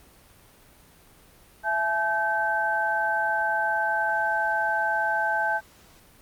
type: tone cluster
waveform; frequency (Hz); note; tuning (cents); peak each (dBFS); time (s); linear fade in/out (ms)
sine; 667 / 855 / 1548; E5 / A5 / G6; +20 / -50 / -22; -30 / -26 / -25; 1.63-5.61; 50
effects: pink hiss -54 dBFS RMS until 6.21 s + Opus 32 kbps